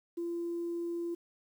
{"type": "tone", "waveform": "sine", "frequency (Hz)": 341.7, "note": "F4", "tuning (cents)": -38, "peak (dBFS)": -32, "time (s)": [0.17, 1.15], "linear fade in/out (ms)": 10, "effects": ["tanh soft clip ceiling -29 dBFS", "10-bit"]}